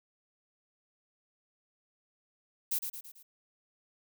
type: noise with echo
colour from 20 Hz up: violet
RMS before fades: -31 dBFS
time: 2.71-2.79 s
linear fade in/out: 10 ms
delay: 110 ms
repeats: 4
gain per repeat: -6 dB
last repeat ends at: 3.23 s
effects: none